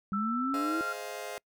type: linear sweep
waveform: sine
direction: up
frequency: 193.9 to 330.9 Hz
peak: -30 dBFS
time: 0.12-0.81 s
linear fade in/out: 0 ms
type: tone with pitch glide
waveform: sine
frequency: 1326 to 1383.1 Hz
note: E6 to F6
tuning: +10 to -17 cents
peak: -31 dBFS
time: 0.13-0.93 s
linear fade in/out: 5 ms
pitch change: +73 cents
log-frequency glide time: 0.6-0.77 s
type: chord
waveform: sawtooth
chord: F minor seventh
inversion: first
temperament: just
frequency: 419.1 / 523.8 / 628.6 / 698.5 Hz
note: Ab4 / C5 / Eb5 / F5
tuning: +16 / +2 / +18 / 0 cents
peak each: -39 dBFS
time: 0.54-1.38 s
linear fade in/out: 0 ms
effects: noise-tail reverb RT60 0.1 s tail -26 dB re dry